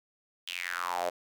sawtooth tone with high-pass filter sweep, 88.5 Hz, F2, 23 cents sharp, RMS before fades -34 dBFS, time 0.47-1.1 s, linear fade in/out 10 ms, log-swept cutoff 3200 to 560 Hz, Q 5.5, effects none

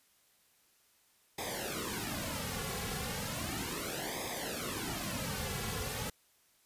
pink noise with flanger, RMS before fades -38 dBFS, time 1.38-6.1 s, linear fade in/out 5 ms, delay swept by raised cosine 0.69 to 3.29 ms, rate 0.35 Hz, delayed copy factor -0.9, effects white hiss -69 dBFS RMS until 6.65 s + resampled to 32000 Hz

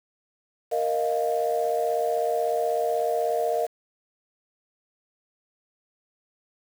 sine chord, Bb suspended fourth, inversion none, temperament equal, 466.2 / 622.3 / 698.5 Hz, Bb4 / Eb5 / F5, 0 / 0 / 0 cents, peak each -26 dBFS, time 0.71-3.67 s, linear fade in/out 20 ms, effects tanh soft clip ceiling -13 dBFS + 7-bit

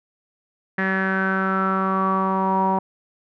sawtooth tone with low-pass filter sweep, 190.8 Hz, G3, 47 cents flat, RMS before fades -21 dBFS, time 0.78-2.79 s, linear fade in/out 5 ms, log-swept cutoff 1800 to 900 Hz, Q 8.9, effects none

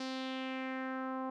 sawtooth tone with low-pass filter sweep, 261.6 Hz, C4, in tune, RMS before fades -39 dBFS, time 0-1.3 s, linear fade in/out 5 ms, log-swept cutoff 5000 to 1000 Hz, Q 2.5, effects none

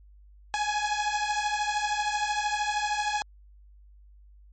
sawtooth beating tone pair, 830.6 / 843.6 Hz, G#5 / G#5, 0 / +27 cents, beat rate 13 Hz, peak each -25 dBFS, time 0.54-3.22 s, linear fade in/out 0 ms, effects added 50 Hz sine -50 dBFS peak until 4.52 s + MP3 32 kbps

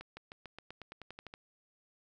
accelerating click train, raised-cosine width 0.3 ms, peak -30 dBFS, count 13, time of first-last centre 0.01-1.339 s, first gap 160 ms, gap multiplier 0.93, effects none

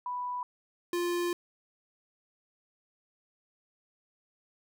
sine / square tone pair in turn, 987.8 / 349.2 Hz, B5 / F4, 0 / 0 cents, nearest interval octave + tritone, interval 1800 cents, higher first, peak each -32 / -29 dBFS, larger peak second, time 0.06-0.43 / 0.93-1.33 s, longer second, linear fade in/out 2 ms, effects none

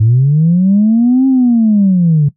sine linear two-way sweep, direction up then down, 105.2 to 268.5 to 140.2 Hz, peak -5 dBFS, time 0-2.29 s, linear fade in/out 10 ms, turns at 1.27 s, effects noise-tail reverb RT60 0.1 s tail -17 dB re dry + tanh soft clip ceiling -2 dBFS

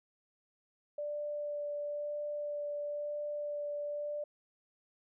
sine tone with vibrato, 587.3 Hz, D5, in tune, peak -35 dBFS, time 0.98-4.24 s, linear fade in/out 5 ms, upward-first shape sine, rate 1 Hz, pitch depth 9 cents each way, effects none

